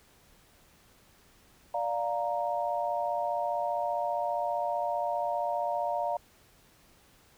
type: chord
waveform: sine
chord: Bb major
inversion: first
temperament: equal with one note detuned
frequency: 587.3 / 702.5 / 932.3 Hz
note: D5 / F5 / Bb5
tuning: 0 / +10 / 0 cents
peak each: -33 / -31 / -33 dBFS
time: 1.74-6.17 s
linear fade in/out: 5 ms
effects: pink hiss -61 dBFS RMS until 7.37 s